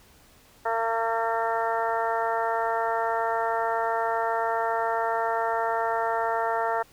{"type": "harmonic tone", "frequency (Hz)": 227.3, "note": "A#3", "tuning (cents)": -43, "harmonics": [2, 3, 4, 5, 6, 7, 8], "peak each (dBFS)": [-31, -28, -28, -37, -32, -41, -35], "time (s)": [0.65, 6.83], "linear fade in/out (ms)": 10, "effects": ["pink hiss -56 dBFS RMS until 6.92 s"]}